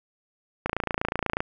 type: click train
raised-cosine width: 0.5 ms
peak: -10 dBFS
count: 22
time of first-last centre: 0.66-1.405 s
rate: 28.2 Hz
effects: none